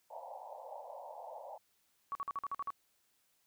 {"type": "band-pass noise", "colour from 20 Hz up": "white", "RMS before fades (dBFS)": -48, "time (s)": [0.1, 1.58], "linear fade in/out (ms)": 10, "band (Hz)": [520, 940], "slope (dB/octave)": 96}
{"type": "tone bursts", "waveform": "sine", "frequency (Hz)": 1127, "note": "C#6", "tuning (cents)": 28, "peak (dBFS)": -35, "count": 8, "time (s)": [2.12, 2.704], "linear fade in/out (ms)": 0, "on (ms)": 31, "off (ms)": 48}
{"effects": ["white hiss -75 dBFS RMS until 3.46 s"]}